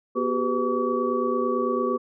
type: tone cluster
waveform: sine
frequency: 244.8 / 373.3 / 402.2 / 501 / 1139 Hz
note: B3 / F#4 / G4 / B4 / C#6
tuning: -15 / +15 / +44 / +25 / +47 cents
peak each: -28 dBFS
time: 0.15-1.98 s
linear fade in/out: 20 ms
effects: none